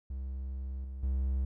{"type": "tone with level steps", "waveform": "triangle", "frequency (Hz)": 65.9, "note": "C2", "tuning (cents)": 13, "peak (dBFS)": [-33, -36, -26], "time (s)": [0.1, 1.45], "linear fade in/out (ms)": 5, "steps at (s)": [0.84, 1.03], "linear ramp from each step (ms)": 2, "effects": []}